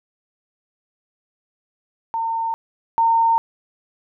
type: tone pair in turn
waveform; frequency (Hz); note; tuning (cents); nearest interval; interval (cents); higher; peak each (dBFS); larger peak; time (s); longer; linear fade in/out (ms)
sine; 909 / 913.9; A#5 / A#5; -44 / -35; unison; 9; second; -20 / -13; second; 2.14-2.54 / 2.98-3.38; neither; 0
effects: none